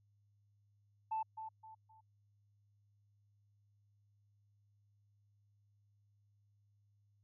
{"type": "tone with echo", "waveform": "sine", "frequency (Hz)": 880, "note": "A5", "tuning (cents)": 0, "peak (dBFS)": -34, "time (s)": [1.11, 1.23], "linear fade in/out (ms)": 10, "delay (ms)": 260, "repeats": 3, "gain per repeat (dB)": -9, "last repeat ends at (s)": 2.01, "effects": ["tanh soft clip ceiling -31 dBFS", "added 102 Hz sine -70 dBFS peak until 7.23 s"]}